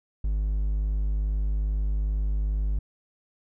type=tone; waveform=triangle; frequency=51.2 Hz; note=G#1; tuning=24 cents flat; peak=-21 dBFS; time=0.24-2.79 s; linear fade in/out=5 ms; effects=none